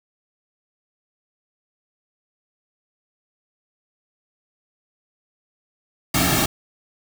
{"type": "noise with comb filter", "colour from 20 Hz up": "pink", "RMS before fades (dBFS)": -19, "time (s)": [6.14, 6.46], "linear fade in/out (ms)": 5, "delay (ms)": 2, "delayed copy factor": -0.9, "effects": []}